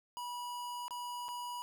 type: tone with dropouts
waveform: square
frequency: 973 Hz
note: B5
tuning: 26 cents flat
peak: -40 dBFS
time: 0.17-1.62 s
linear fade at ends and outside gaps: 0 ms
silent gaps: 0.881-0.908 / 1.283-1.288 s
effects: none